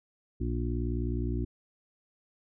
harmonic tone, 59.6 Hz, A#1, 39 cents sharp, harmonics 1 / 2 / 4 / 5 / 6, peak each -31 / -34 / -37 / -38 / -39 dBFS, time 0.4-1.45 s, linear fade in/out 10 ms, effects none

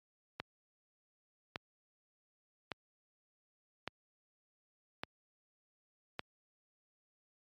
click train, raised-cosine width 0.3 ms, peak -21 dBFS, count 6, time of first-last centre 0.4-6.194 s, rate 0.863 Hz, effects high-pass 80 Hz 12 dB/octave + MP3 64 kbps

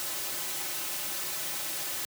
white noise with comb filter, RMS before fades -34 dBFS, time 0-2.05 s, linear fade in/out 0 ms, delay 4.3 ms, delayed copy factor -0.8, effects high-pass 150 Hz 12 dB/octave

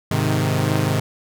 sawtooth chord, Ab major, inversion none, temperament equal with one note detuned, 104.49 / 130.81 / 155.56 Hz, Ab2 / C3 / Eb3, +11 / 0 / 0 cents, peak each -18 dBFS, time 0.11-1 s, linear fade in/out 5 ms, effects none

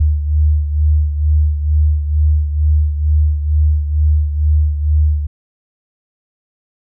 sine beating tone pair, 75.2 / 77.4 Hz, D2 / D#2, +42 / -9 cents, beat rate 2.2 Hz, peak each -11 / -18 dBFS, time 0-5.27 s, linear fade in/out 10 ms, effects none

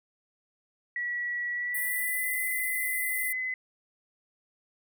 sine tone with pitch glide, 1935 to 2028 Hz, B6 to B6, -36 to +45 cents, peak -29 dBFS, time 0.96-3.54 s, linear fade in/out 2 ms, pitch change +81 cents, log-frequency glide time 1.52-2.37 s
pink high-pass noise, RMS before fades -34 dBFS, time 1.74-3.33 s, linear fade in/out 10 ms, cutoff 8900 Hz, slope 96 dB/octave
effects none

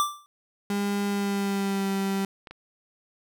square tone with exponential decay, 1174.7 Hz, D6, in tune, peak -19 dBFS, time 0-0.26 s, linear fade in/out 0 ms, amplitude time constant 56 ms
35% pulse tone with pitch glide, 201.9 to 195.14 Hz, G#3 to G3, -49 to -8 cents, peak -23 dBFS, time 0.7-2.25 s, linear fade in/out 2 ms, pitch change -59 cents, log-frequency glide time 1.08-1.9 s
clicks, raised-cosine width 0.3 ms, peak -27 / -25 dBFS, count 2, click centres 2.472 / 2.51 s
effects none

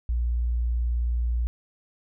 sine tone, 59.3 Hz, A#1, 30 cents sharp, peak -22 dBFS, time 0.09-1.47 s, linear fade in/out 0 ms, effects none

